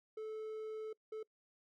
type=tone bursts at uneven times; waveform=triangle; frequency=435.5 Hz; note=A4; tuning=18 cents flat; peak=-39 dBFS; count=2; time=0.17-0.93 / 1.12-1.23 s; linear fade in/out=5 ms; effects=noise-tail reverb RT60 0.1 s tail -24 dB re dry